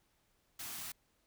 white band-stop noise, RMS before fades -44 dBFS, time 0.59-0.92 s, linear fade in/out 5 ms, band 400 to 620 Hz, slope 96 dB/octave, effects pink hiss -75 dBFS RMS until 1.26 s

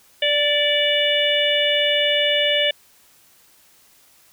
harmonic tone with a mistuned harmonic, 586 Hz, D5, 4 cents flat, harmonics 1 / 3 / 4 / 5 / 6, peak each -21 / -25 / -25 / -20 / -24 dBFS, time 0.22-2.71 s, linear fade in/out 5 ms, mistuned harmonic 4, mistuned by -31 cents, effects white hiss -54 dBFS RMS until 4.32 s

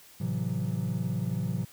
triangle chord, F# half-diminished seventh, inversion first, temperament just, 111 / 133.2 / 166.5 / 185 Hz, A2 / C3 / E3 / F#3, +16 / +31 / +18 / 0 cents, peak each -31 dBFS, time 0.2-1.65 s, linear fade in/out 10 ms, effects tanh soft clip ceiling -18 dBFS + white hiss -54 dBFS RMS until 1.72 s

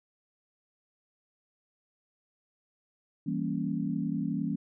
sine chord, E diminished seventh, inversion none, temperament equal, 164.81 / 196 / 233.1 / 277.2 Hz, E3 / G3 / Bb3 / Db4, 0 / 0 / 0 / 0 cents, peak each -34 dBFS, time 3.26-4.56 s, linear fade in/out 10 ms, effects none

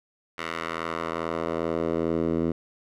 10% pulse tone with band-pass filter sweep, 82.41 Hz, E2, in tune, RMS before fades -28 dBFS, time 0.38-2.52 s, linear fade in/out 5 ms, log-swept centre 1900 to 280 Hz, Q 1.1, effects none

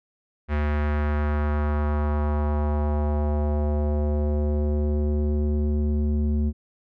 square tone with low-pass filter sweep, 74.3 Hz, D2, 21 cents sharp, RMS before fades -23 dBFS, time 0.48-6.53 s, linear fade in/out 50 ms, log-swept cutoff 2000 to 250 Hz, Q 1.7, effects none

